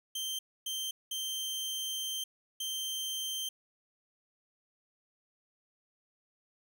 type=tone bursts at uneven times; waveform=sawtooth; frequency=3136 Hz; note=G7; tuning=in tune; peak=-31 dBFS; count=4; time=0.15-0.39 / 0.66-0.91 / 1.11-2.24 / 2.6-3.49 s; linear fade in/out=5 ms; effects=none